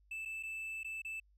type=tone with dropouts; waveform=triangle; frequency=2637 Hz; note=E7; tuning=in tune; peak=-38 dBFS; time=0.11-1.2 s; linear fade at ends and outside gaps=5 ms; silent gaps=0.252-0.256 / 0.428-0.433 / 0.833-0.845 / 1.019-1.048 s; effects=added 50 Hz sine -65 dBFS peak until 1.37 s